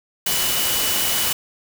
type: tone in noise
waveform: sine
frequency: 2960 Hz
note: F#7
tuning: in tune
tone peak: -27 dBFS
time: 0.26-1.33 s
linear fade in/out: 5 ms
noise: white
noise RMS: -21 dBFS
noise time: 0.26-1.33 s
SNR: -9 dB
effects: none